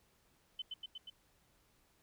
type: tone with echo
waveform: sine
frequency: 3048 Hz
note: G7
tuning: 49 cents flat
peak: -38 dBFS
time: 0.59-0.62 s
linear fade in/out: 5 ms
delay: 120 ms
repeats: 4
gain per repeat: -2 dB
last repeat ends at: 1.1 s
effects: pink hiss -72 dBFS RMS until 2.02 s